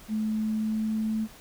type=tone with pitch glide; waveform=sine; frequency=216.5 to 218.9 Hz; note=A3 to A3; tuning=-28 to -9 cents; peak=-25 dBFS; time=0.08-1.28 s; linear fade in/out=50 ms; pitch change=+19 cents; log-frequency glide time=0.18-1.17 s; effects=pink hiss -50 dBFS RMS until 1.4 s